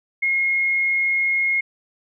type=tone; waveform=sine; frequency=2153 Hz; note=C7; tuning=49 cents sharp; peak=-17 dBFS; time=0.22-1.61 s; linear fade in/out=10 ms; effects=none